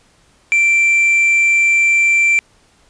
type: tone with quantisation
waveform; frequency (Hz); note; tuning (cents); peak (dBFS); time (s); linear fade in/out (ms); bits
triangle; 2349; D7; 0; -8; 0.52-2.39; 0; 6
effects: pink hiss -53 dBFS RMS until 2.89 s + resampled to 22050 Hz